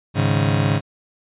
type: chord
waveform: 35% pulse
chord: Ab suspended fourth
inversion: none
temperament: just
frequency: 103.83 / 138.43 / 155.74 Hz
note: Ab2 / Db3 / Eb3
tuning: 0 / -2 / +2 cents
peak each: -18 / -19 / -20 dBFS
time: 0.14-0.81 s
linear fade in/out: 50 ms
effects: resampled to 8000 Hz